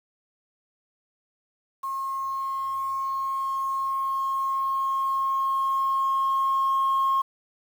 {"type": "tone with level ramp", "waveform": "sine", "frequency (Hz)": 1078, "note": "C#6", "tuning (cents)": -49, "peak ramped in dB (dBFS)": [-27, -18], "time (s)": [1.83, 7.22], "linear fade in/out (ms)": 10, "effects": ["tanh soft clip ceiling -17 dBFS", "8-bit"]}